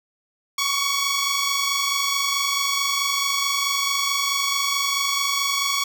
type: tone pair together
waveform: 10% pulse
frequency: 1107 / 1131.6 Hz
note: C#6 / C#6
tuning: -3 / +35 cents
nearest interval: unison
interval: 38 cents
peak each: -15 dBFS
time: 0.58-5.84 s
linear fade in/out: 5 ms
effects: none